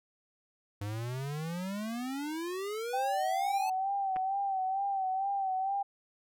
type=exponential sweep; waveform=square; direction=up; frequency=99.5 to 880 Hz; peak=-35 dBFS; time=0.81-3.7 s; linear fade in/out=5 ms
type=tone with vibrato; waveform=sine; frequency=774 Hz; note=G5; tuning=22 cents flat; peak=-29 dBFS; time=2.93-5.83 s; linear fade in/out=10 ms; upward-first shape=sine; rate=2.2 Hz; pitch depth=55 cents each way
type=clicks; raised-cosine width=0.5 ms; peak=-27 dBFS; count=2; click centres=4.161 / 4.167 s
effects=none